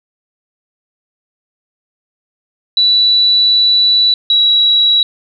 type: tone pair in turn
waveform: sine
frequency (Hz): 3951 / 3890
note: B7 / B7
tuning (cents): 0 / -27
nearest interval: unison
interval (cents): 27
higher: first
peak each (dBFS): -7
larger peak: neither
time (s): 2.77-4.14 / 4.3-5.03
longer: first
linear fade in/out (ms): 2
effects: none